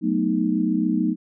sine chord, B dominant seventh, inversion second, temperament equal, 185 / 220 / 246.9 / 311.1 Hz, F#3 / A3 / B3 / D#4, 0 / 0 / 0 / 0 cents, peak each -25 / -24 / -25 / -23 dBFS, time 0.01-1.16 s, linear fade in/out 50 ms, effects none

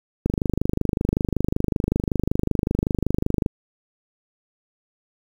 click train, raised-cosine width 3 ms, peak -7 dBFS, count 82, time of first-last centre 0.26-3.462 s, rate 25.3 Hz, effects 7-bit

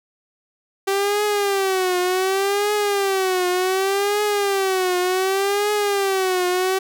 sawtooth tone with vibrato, 387.9 Hz, G4, 18 cents flat, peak -14 dBFS, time 0.87-6.79 s, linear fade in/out 10 ms, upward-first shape triangle, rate 0.67 Hz, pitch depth 140 cents each way, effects none

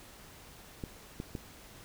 clicks, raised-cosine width 3 ms, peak -24 dBFS, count 3, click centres 0.838 / 1.201 / 1.352 s, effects pink hiss -53 dBFS RMS until 1.84 s

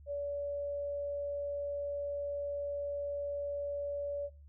sine tone, 572 Hz, D5, 46 cents flat, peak -34 dBFS, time 0.06-4.3 s, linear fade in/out 50 ms, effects noise-tail reverb RT60 0.3 s tail -21 dB re dry + added 72 Hz sine -52 dBFS peak until 4.48 s

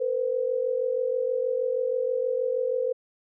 sine tone pair together, 464.7 / 511 Hz, A#4 / C5, -5 / -41 cents, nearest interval major second, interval 164 cents, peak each -28 / -25 dBFS, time 0-2.93 s, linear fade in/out 10 ms, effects none

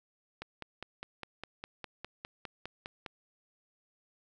click train, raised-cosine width 0.3 ms, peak -24 dBFS, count 14, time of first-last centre 0.42-3.062 s, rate 4.92 Hz, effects none

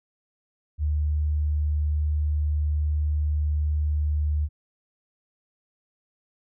sine tone, 75.1 Hz, D2, 39 cents sharp, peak -21 dBFS, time 0.78-4.49 s, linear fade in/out 50 ms, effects none

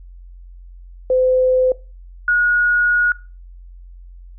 sine tone pair in turn, 512 / 1448.2 Hz, C5 / F#6, -38 / -38 cents, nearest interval octave + tritone, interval 1800 cents, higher second, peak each -12 dBFS, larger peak neither, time 1.1-1.72 / 2.28-3.12 s, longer second, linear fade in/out 2 ms, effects noise-tail reverb RT60 0.3 s tail -20 dB re dry + added 44 Hz sine -36 dBFS peak until 4.38 s

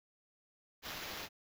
white noise with sample-and-hold, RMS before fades -44 dBFS, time 0.82-1.29 s, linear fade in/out 50 ms, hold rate 8820 Hz, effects none

